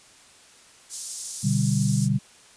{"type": "high-pass noise", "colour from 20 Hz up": "pink", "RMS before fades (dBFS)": -32, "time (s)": [0.89, 2.09], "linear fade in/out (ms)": 50, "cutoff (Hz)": 5700, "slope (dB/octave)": 24}
{"type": "chord", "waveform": "sine", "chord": "G major", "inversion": "first", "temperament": "equal", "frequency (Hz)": [123.47, 146.83, 196], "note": ["B2", "D3", "G3"], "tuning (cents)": [0, 0, 0], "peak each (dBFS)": -24, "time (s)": [1.43, 2.19], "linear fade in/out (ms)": 20}
{"effects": ["white hiss -52 dBFS RMS until 2.56 s", "resampled to 22050 Hz"]}